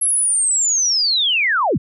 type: linear sweep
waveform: sine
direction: down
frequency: 11175 to 70.2 Hz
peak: -14 dBFS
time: 0.01-1.78 s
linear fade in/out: 10 ms
effects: none